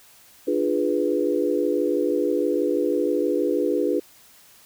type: chord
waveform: sine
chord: D diminished seventh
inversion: none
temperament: equal with one note detuned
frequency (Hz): 296.6 / 349.2 / 415.3 / 493.9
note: D4 / F4 / Ab4 / Cb5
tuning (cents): +17 / 0 / 0 / 0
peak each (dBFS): -25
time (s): 0.47-4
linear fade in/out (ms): 10
effects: white hiss -52 dBFS RMS until 4.65 s